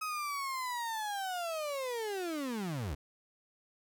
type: linear sweep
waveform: 35% pulse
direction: down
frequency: 1274 to 61.74 Hz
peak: -33 dBFS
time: 0.01-2.95 s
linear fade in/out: 10 ms
effects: none